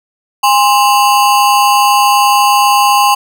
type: ring-modulated tone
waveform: square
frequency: 932.3 Hz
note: A#5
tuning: in tune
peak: -4 dBFS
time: 0.43-3.15 s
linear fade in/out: 10 ms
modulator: 116 Hz
effects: none